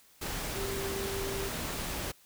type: tone in noise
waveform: sine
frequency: 392 Hz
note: G4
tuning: in tune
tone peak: -36 dBFS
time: 0.55-1.49 s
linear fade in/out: 10 ms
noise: pink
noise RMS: -36 dBFS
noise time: 0.21-2.12 s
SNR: -3 dB
effects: white hiss -61 dBFS RMS until 2.25 s